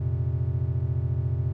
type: chord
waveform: triangle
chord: F suspended fourth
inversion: none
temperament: equal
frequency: 87.31 / 116.54 / 130.81 Hz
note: F2 / Bb2 / C3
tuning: 0 / 0 / 0 cents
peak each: -26 dBFS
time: 0-1.53 s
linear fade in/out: 10 ms
effects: none